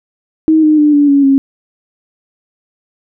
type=tone with pitch steps; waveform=sine; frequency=316 / 306.8 / 297.9 / 289.3 / 280.9 / 272.7 Hz; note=D#4 / D#4 / D4 / D4 / C#4 / C#4; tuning=+27 / -24 / +25 / -26 / +23 / -28 cents; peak=-5 dBFS; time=0.48-1.38 s; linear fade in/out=0 ms; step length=150 ms; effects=none